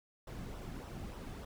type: noise with flanger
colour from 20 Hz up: brown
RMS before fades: -45 dBFS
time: 0.27-1.45 s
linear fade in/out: 5 ms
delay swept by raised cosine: 0.43 to 2.13 ms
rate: 3.4 Hz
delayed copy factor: -0.5
effects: none